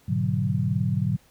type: chord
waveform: sine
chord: G# half-diminished seventh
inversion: none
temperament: equal with one note detuned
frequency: 104.55 / 123.47 / 146.83 / 185 Hz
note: G#2 / B2 / D3 / F#3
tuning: +12 / 0 / 0 / 0 cents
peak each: -27 dBFS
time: 0.08-1.17 s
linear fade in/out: 10 ms
effects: pink hiss -59 dBFS RMS until 1.3 s